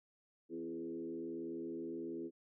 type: tone with frequency modulation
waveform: sine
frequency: 335.7 Hz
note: E4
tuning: 32 cents sharp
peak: -40 dBFS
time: 0.49-2.31 s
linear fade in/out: 50 ms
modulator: 78.6 Hz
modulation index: 1.1
effects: none